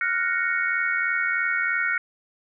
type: chord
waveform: sine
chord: Gb major seventh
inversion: third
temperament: equal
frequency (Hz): 1396.9 / 1480 / 1864.7 / 2217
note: F6 / Gb6 / Bb6 / Db7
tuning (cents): 0 / 0 / 0 / 0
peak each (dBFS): -27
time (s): 0.01-1.98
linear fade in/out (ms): 2
effects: none